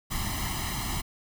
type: noise with comb filter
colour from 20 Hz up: pink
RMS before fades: -31 dBFS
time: 0.1-1.02 s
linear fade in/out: 20 ms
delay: 0.99 ms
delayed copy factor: +1
effects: none